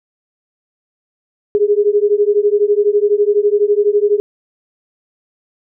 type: beating tone pair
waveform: sine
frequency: 407 / 419 Hz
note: G#4 / G#4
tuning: -35 / +15 cents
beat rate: 12 Hz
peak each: -13 dBFS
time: 1.55-4.2 s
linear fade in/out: 0 ms
effects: none